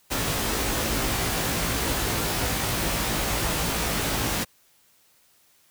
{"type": "noise with comb filter", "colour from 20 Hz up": "pink", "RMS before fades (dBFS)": -26, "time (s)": [0.1, 4.45], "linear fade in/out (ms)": 20, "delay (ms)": 18, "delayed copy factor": 0.85, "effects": ["white hiss -61 dBFS RMS until 5.7 s"]}